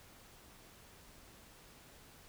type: silence
effects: pink hiss -59 dBFS RMS until 2.28 s